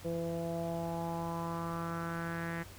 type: tone with low-pass filter sweep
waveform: sawtooth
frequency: 167.6 Hz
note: E3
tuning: 29 cents sharp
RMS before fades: -37 dBFS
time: 0.04-2.64 s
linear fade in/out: 20 ms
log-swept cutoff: 500 to 1900 Hz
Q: 4.3
effects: added 93 Hz sine -52 dBFS peak until 2.78 s + pink hiss -53 dBFS RMS until 2.78 s